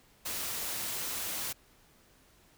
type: noise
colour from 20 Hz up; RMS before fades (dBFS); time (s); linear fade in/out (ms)
white; -36; 0.25-1.53; 10
effects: pink hiss -63 dBFS RMS until 2.57 s